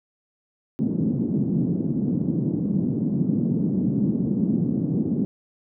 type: band-pass noise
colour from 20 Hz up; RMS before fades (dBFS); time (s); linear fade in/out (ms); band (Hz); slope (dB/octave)
white; -23; 0.79-5.25; 0; 150 to 250; 24
effects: none